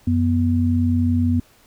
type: tone pair together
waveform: sine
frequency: 91.43 / 244.1 Hz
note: F#2 / B3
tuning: -20 / -20 cents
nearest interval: octave + perfect fourth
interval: 1700 cents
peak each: -18 dBFS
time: 0.07-1.4 s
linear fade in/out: 5 ms
effects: pink hiss -54 dBFS RMS until 1.66 s